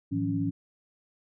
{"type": "tone cluster", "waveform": "sine", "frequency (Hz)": [108.3, 163.6, 179.7, 278.6], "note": ["A2", "E3", "F3", "C#4"], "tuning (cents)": [-27, -13, 50, 9], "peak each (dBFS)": [-32, -34, -35, -28], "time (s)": [0.11, 0.51], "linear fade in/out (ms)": 20, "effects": []}